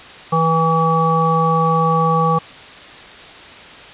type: harmonic tone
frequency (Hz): 162.9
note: E3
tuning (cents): -20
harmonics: 1 / 3 / 5 / 7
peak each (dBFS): -17 / -20 / -20 / -16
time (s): 0.32-2.39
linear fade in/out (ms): 10
effects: white hiss -37 dBFS RMS until 3.93 s + resampled to 8000 Hz